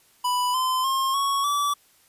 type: tone with pitch steps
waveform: square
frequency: 990 / 1028.5 / 1068.4 / 1110 / 1153.1 Hz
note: B5 / C6 / C6 / C#6 / D6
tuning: +4 / -30 / +36 / +2 / -32 cents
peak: -22 dBFS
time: 0.24-1.74 s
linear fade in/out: 10 ms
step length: 300 ms
effects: white hiss -59 dBFS RMS until 2.08 s + resampled to 32000 Hz